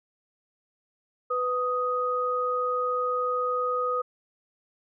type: tone pair together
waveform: sine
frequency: 498.3 / 1248 Hz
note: B4 / D#6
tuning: +15 / +5 cents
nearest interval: octave + major third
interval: 1590 cents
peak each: -28 / -26 dBFS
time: 1.3-4.02 s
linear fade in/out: 10 ms
effects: none